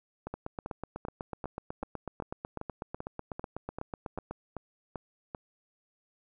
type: two click trains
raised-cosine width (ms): 1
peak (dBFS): -22 / -23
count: 33 / 14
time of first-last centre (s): 0.34-4.31 / 0.27-5.348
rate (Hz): 8.06 / 2.56
effects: none